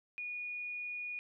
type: tone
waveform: sine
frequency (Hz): 2452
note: D#7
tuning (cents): -26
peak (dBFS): -38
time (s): 0.18-1.19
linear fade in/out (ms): 0
effects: none